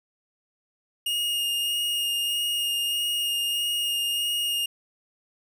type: tone with vibrato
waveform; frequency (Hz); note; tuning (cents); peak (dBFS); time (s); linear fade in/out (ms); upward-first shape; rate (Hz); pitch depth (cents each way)
45% pulse; 2848; F7; +33; -24; 1.06-4.66; 5; sine; 1.6; 10
effects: none